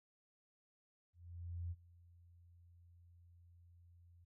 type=tone with ADSR envelope; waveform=sine; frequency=86.4 Hz; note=F2; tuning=18 cents flat; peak=-40 dBFS; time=1.13-4.25 s; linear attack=580 ms; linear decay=41 ms; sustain=-22 dB; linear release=12 ms; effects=noise-tail reverb RT60 0.1 s tail -22 dB re dry